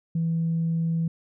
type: tone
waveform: sine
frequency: 164.81 Hz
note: E3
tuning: in tune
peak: -21 dBFS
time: 0.15-1.08 s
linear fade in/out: 5 ms
effects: tanh soft clip ceiling -18 dBFS